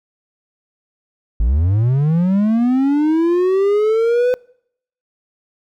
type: linear sweep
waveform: triangle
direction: up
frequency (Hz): 49 to 505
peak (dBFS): -10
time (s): 1.4-4.34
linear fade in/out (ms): 0
effects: noise-tail reverb RT60 0.7 s tail -26 dB re dry